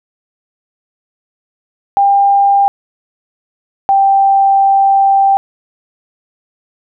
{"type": "tone pair in turn", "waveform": "sine", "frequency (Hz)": [798, 785.2], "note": ["G5", "G5"], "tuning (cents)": [31, 3], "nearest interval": "unison", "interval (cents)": 28, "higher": "first", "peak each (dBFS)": -6, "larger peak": "neither", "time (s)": [[1.97, 2.68], [3.89, 5.37]], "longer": "second", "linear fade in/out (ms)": 0, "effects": []}